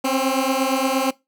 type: beating tone pair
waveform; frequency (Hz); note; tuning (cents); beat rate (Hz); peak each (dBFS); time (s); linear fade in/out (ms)
15% pulse; 261.6 / 270.2; C4 / C#4; 0 / -44; 8.6; -15; 0.04-1.11; 10
effects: noise-tail reverb RT60 0.2 s tail -20 dB re dry